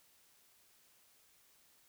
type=silence; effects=white hiss -68 dBFS RMS until 1.88 s